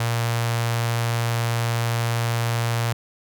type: tone with notch filter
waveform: sawtooth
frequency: 116.54 Hz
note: A#2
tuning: in tune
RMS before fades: -23 dBFS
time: 0-2.93 s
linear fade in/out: 5 ms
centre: 280 Hz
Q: 0.58
effects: none